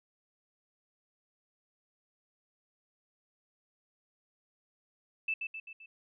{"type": "tone with echo", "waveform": "sine", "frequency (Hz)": 2637, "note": "E7", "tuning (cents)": 0, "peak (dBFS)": -29, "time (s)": [5.28, 5.34], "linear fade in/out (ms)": 5, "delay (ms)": 130, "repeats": 4, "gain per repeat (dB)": -5, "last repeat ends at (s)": 5.86, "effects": []}